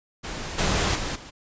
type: noise with level steps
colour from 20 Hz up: pink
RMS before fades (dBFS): -33 / -23 / -29 / -42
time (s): 0.23-1.31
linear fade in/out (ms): 20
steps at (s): 0.58 / 0.95 / 1.15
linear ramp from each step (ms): 10
effects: resampled to 16000 Hz